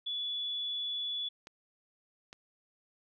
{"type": "tone", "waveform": "sine", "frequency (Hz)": 3428, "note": "A7", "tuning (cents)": -46, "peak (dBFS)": -33, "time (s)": [0.06, 1.29], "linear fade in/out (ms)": 10}
{"type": "clicks", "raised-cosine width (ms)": 0.2, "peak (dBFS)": -30, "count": 2, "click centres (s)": [1.471, 2.329]}
{"effects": []}